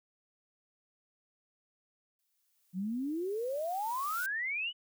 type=noise with exponential growth; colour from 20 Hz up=blue; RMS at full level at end=-41 dBFS; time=2.19-4.26 s; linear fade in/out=1 ms; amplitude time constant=450 ms
type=exponential sweep; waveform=sine; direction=up; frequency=176.1 to 3032 Hz; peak=-32 dBFS; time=2.73-4.73 s; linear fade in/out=50 ms
effects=none